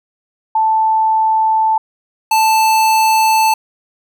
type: tone pair in turn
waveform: sine / square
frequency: 880 / 880 Hz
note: A5 / A5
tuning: 0 / 0 cents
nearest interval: unison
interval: 0 cents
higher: neither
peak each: -10 dBFS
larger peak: neither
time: 0.55-1.78 / 2.31-3.54 s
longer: neither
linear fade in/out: 5 ms
effects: none

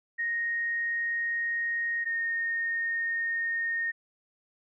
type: tone pair in turn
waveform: sine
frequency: 1864.7 / 1844.3 Hz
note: A#6 / A#6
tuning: 0 / -19 cents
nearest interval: unison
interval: 19 cents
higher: first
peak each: -27 dBFS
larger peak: neither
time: 0.18-2.05 / 2.05-3.92 s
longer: neither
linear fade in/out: 20 ms
effects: none

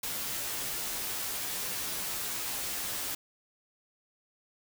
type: noise with comb filter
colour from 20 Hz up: white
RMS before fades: -35 dBFS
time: 0.03-3.15 s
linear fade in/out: 5 ms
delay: 13 ms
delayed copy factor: -0.6
effects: none

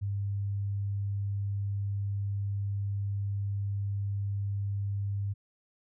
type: tone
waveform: sine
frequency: 100 Hz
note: G2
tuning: 35 cents sharp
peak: -29 dBFS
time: 0.01-5.34 s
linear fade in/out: 20 ms
effects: none

